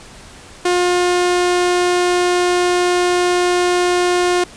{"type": "tone", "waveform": "sawtooth", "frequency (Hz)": 356.4, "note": "F4", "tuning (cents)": 35, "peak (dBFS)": -9, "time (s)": [0.65, 4.44], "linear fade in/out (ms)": 5, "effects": ["pink hiss -39 dBFS RMS until 4.56 s", "resampled to 22050 Hz"]}